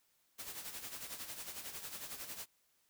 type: noise with tremolo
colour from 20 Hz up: white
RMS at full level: -44 dBFS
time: 0.38-2.46 s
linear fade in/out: 20 ms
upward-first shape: sine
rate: 11 Hz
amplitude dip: 60%
effects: white hiss -75 dBFS RMS until 2.89 s